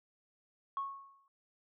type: tone with exponential decay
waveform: sine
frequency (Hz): 1100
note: C#6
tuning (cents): -14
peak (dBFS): -31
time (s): 0.77-1.28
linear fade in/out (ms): 1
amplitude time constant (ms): 110
effects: tanh soft clip ceiling -28 dBFS